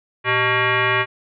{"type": "tone with frequency modulation", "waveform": "sine", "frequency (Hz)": 386.4, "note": "G4", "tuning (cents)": -25, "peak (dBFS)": -15, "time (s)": [0.24, 1.06], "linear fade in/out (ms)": 50, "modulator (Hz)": 502, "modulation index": 4.5, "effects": []}